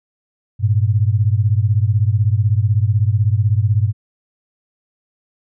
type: beating tone pair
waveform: sine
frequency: 99.9 / 115.9 Hz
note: G2 / A#2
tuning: +33 / -10 cents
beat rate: 16 Hz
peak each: -14 / -16 dBFS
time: 0.59-3.93 s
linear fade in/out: 50 ms
effects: none